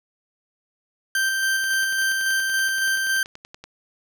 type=tone with tremolo; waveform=40% pulse; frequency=1566 Hz; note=G6; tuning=2 cents flat; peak=-18 dBFS; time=1.15-3.23 s; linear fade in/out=2 ms; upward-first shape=square; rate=3.6 Hz; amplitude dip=25%
type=click train; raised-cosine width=0.2 ms; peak=-22 dBFS; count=22; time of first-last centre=1.64-3.64 s; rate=10.5 Hz
effects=none